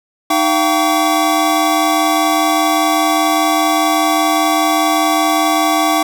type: tone cluster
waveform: square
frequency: 311.2 / 687 / 772 / 1135 Hz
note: D#4 / F5 / G5 / C#6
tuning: 0 / -29 / -27 / +41 cents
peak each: -18 dBFS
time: 0.3-6.03 s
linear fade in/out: 5 ms
effects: none